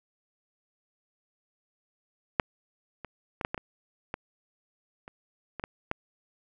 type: clicks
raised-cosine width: 0.5 ms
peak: -6 / -24 / -19 / -11 / -15 / -22 / -17 / -28 / -21 / -17 / -13 dBFS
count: 11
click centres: 2.398 / 3.047 / 3.412 / 3.449 / 3.545 / 3.578 / 4.141 / 5.079 / 5.597 / 5.639 / 5.914 s
effects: none